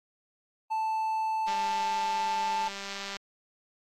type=tone; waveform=triangle; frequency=880 Hz; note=A5; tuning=in tune; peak=-25 dBFS; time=0.7-2.69 s; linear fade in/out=20 ms
type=click train; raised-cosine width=0.2 ms; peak=-21 dBFS; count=335; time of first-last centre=1.48-3.167 s; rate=198 Hz
effects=AAC 48 kbps